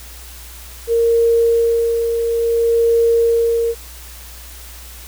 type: tone with tremolo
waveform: sine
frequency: 463.3 Hz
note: A#4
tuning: 11 cents flat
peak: -10 dBFS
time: 0.87-3.75 s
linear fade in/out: 50 ms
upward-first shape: sine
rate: 0.58 Hz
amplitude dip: 45%
effects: added 60 Hz sine -36 dBFS peak until 5.07 s + white hiss -38 dBFS RMS until 5.07 s